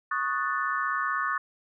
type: chord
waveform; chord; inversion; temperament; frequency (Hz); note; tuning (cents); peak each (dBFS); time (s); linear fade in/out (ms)
sine; D# half-diminished seventh; third; equal; 1108.7 / 1244.5 / 1480 / 1760; C#6 / D#6 / F#6 / A6; 0 / 0 / 0 / 0; -30 / -31 / -32 / -32; 0.11-1.38; 5
effects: none